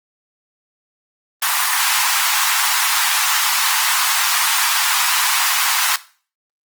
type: high-pass noise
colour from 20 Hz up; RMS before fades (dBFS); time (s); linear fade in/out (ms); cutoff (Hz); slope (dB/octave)
pink; -17; 1.42-5.96; 2; 860; 48
effects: noise-tail reverb RT60 0.4 s tail -17 dB re dry + Opus 24 kbps